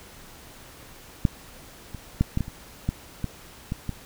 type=clicks; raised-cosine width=5 ms; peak=-6 / -23 / -7 / -11 / -13 / -24 / -11 / -14 / -15 / -16 dBFS; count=10; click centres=1.252 / 1.947 / 2.21 / 2.374 / 2.407 / 2.481 / 2.89 / 3.243 / 3.721 / 3.893 s; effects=pink hiss -47 dBFS RMS until 4.05 s